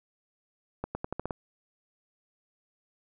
accelerating click train, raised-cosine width 1 ms, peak -18 dBFS, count 7, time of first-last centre 0.84-1.308 s, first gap 110 ms, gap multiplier 0.86, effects none

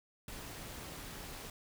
pink noise with amplitude modulation, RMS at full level -44 dBFS, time 0.28-1.5 s, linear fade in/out 2 ms, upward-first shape sine, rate 233 Hz, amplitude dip 55%, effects none

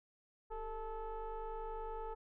sine tone with frequency modulation, 449.6 Hz, A4, 37 cents sharp, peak -39 dBFS, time 0.5-2.15 s, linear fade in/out 20 ms, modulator 425 Hz, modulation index 1.4, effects tanh soft clip ceiling -36 dBFS

